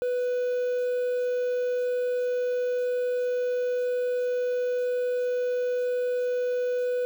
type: tone with quantisation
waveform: triangle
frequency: 495.5 Hz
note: B4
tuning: 6 cents sharp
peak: -22 dBFS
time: 0.02-7.05 s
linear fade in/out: 0 ms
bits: 8
effects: none